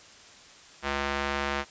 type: tone with band-pass filter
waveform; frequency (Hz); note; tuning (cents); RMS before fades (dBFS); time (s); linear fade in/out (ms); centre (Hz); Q
square; 70.2; C#2; +22; -30; 0.82-1.65; 50; 1700; 0.78
effects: white hiss -51 dBFS RMS until 1.7 s + resampled to 16000 Hz